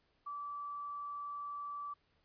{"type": "tone", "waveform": "sine", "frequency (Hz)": 1158, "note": "D6", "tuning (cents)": -25, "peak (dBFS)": -40, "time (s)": [0.26, 1.94], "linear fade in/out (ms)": 10, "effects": ["pink hiss -75 dBFS RMS until 2.24 s", "resampled to 11025 Hz"]}